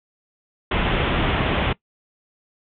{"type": "low-pass noise", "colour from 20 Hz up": "pink", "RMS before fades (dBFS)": -21, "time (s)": [0.71, 1.73], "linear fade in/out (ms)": 5, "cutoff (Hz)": 3500, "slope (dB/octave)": 96, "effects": ["noise-tail reverb RT60 0.1 s tail -21 dB re dry"]}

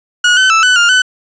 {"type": "tone with pitch steps", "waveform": "30% pulse", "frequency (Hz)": [1453, 1522, 1319, 1497, 1406, 1506], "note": ["F#6", "F#6", "E6", "F#6", "F6", "F#6"], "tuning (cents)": [-32, 48, 1, 20, 11, 30], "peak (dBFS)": -4, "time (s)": [0.24, 1.02], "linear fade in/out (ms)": 5, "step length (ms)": 130, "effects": ["resampled to 16000 Hz", "7-bit"]}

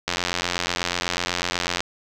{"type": "click train", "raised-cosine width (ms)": 0.2, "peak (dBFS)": -5, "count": 153, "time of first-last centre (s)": [0.08, 1.805], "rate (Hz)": 88.1, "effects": []}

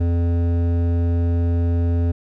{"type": "tone with hard clipping", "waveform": "sine", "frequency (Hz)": 85.5, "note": "F2", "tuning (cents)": -36, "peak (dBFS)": -18, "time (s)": [0, 2.12], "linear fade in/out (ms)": 10, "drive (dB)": 12, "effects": []}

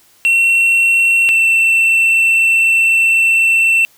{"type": "tone pair in turn", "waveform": "triangle", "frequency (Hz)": [2718, 2688], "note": ["F7", "E7"], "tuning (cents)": [-48, 33], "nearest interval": "unison", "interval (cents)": 19, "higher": "first", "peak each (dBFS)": -7, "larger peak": "neither", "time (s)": [[0.25, 1.29], [1.29, 3.85]], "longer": "second", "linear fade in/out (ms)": 0, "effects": ["white hiss -50 dBFS RMS until 3.97 s"]}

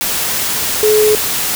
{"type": "tone in noise", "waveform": "sine", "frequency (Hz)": 426.8, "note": "G#4", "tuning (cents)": 47, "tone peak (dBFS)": -8, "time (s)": [0.83, 1.15], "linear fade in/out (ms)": 0, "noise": "white", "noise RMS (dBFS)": -17, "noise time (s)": [0.01, 1.55], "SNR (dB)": 6, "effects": []}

